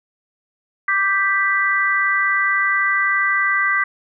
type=chord; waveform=sine; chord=G major; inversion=second; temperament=equal; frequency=1174.7 / 1568 / 1975.5 Hz; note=D6 / G6 / B6; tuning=0 / 0 / 0 cents; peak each=-21 / -20 / -18 dBFS; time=0.88-3.84 s; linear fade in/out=5 ms; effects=none